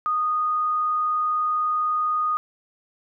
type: tone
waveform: sine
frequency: 1236 Hz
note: D#6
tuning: 12 cents flat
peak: -20 dBFS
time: 0.06-2.37 s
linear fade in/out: 0 ms
effects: none

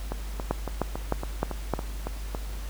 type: two click trains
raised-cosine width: 1 ms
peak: -10 / -17 dBFS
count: 5 / 9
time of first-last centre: 0.51-1.737 / 0.12-2.348 s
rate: 3.26 / 3.59 Hz
effects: added 50 Hz sine -32 dBFS peak until 2.69 s + pink hiss -45 dBFS RMS until 2.69 s

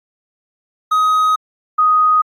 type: tone pair in turn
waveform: triangle / sine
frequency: 1259 / 1248.1 Hz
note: D#6 / D#6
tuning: +20 / +5 cents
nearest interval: unison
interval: 15 cents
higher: first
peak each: -9 dBFS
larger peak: neither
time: 0.91-1.36 / 1.78-2.22 s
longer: first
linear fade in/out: 10 ms
effects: AAC 64 kbps

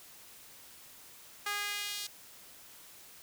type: tone with high-pass filter sweep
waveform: sawtooth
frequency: 410 Hz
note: G#4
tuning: 22 cents flat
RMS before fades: -37 dBFS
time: 1.46-2.07 s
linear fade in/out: 5 ms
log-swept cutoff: 1300 to 4200 Hz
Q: 1.3
effects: white hiss -54 dBFS RMS until 3.22 s

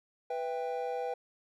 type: chord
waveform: triangle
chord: E minor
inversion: second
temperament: just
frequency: 494.4 / 659.3 / 791.1 Hz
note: B4 / E5 / G5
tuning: +2 / 0 / +16 cents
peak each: -33 / -39 / -35 dBFS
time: 0.3-1.14 s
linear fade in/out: 5 ms
effects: none

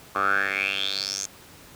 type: tone with band-pass filter sweep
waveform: 10% pulse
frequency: 98 Hz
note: G2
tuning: in tune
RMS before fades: -26 dBFS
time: 0.15-1.26 s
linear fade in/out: 5 ms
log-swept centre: 1100 to 6800 Hz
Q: 7.3
effects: pink hiss -48 dBFS RMS until 1.75 s + high-pass 60 Hz 12 dB/octave

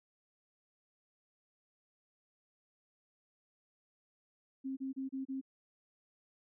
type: tone bursts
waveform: sine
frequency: 266.7 Hz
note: C4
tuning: 33 cents sharp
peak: -36 dBFS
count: 5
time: 4.64-5.414 s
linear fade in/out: 20 ms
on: 130 ms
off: 31 ms
effects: none

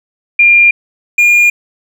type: tone pair in turn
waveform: sine / triangle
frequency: 2400 / 2419 Hz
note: D7 / D#7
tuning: +37 / -49 cents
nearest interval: unison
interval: 14 cents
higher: second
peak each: -3 dBFS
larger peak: neither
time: 0.39-0.71 / 1.18-1.5 s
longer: neither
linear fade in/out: 5 ms
effects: none

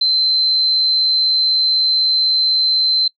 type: tone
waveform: sine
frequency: 4088 Hz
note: C8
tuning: 41 cents flat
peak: -12 dBFS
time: 0.01-3.08 s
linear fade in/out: 5 ms
effects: noise-tail reverb RT60 0.1 s tail -26 dB re dry

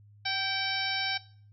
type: harmonic tone with a mistuned harmonic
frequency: 769 Hz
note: G5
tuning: 33 cents flat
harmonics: 1 / 2 / 3 / 4 / 5 / 6 / 7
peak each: -36 / -35 / -35 / -38 / -35 / -37 / -36 dBFS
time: 0.25-1.18 s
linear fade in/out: 10 ms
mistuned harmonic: 2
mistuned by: +39 cents
effects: noise-tail reverb RT60 0.5 s tail -20 dB re dry + added 103 Hz sine -53 dBFS peak until 1.52 s

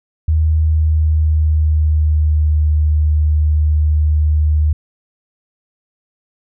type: tone with pitch glide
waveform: sine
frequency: 78.5 to 76.18 Hz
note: D#2 to D#2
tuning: +16 to -36 cents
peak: -10 dBFS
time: 0.28-4.73 s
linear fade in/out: 5 ms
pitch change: -52 cents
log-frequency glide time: 0.52-2.63 s
effects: none

